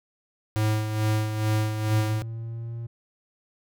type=tone with tremolo; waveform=square; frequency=107.9 Hz; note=A2; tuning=33 cents flat; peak=-21 dBFS; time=0.56-2.22 s; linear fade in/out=0 ms; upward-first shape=sine; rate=2.3 Hz; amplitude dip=55%
type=tone with pitch glide; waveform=triangle; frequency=113.3 to 116.49 Hz; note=A#2 to A#2; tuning=-49 to -1 cents; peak=-29 dBFS; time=1.88-2.87 s; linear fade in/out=10 ms; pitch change=+48 cents; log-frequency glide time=2.27-2.76 s
effects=none